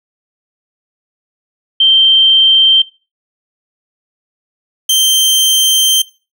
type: tone pair in turn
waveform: sine / sawtooth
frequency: 3136 / 3136 Hz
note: G7 / G7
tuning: 0 / 0 cents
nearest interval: unison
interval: 0 cents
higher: neither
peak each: -5 dBFS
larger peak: neither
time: 1.8-2.82 / 4.89-6.02 s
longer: second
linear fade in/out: 5 ms
effects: noise-tail reverb RT60 0.3 s tail -18 dB re dry